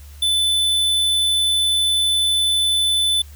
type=tone; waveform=square; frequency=3508 Hz; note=A7; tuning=6 cents flat; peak=-16 dBFS; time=0.22-3.22 s; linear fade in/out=5 ms; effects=added 72 Hz sine -37 dBFS peak until 3.35 s + white hiss -49 dBFS RMS until 3.35 s